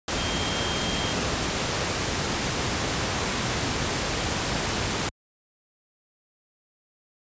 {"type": "tone in noise", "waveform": "sine", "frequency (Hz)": 3196, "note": "G7", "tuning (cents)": 33, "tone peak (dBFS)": -33, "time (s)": [0.18, 1.13], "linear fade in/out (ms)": 2, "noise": "pink", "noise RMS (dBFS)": -26, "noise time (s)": [0.08, 5.09], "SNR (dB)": -10, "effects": ["high-pass 60 Hz 12 dB/octave", "resampled to 16000 Hz"]}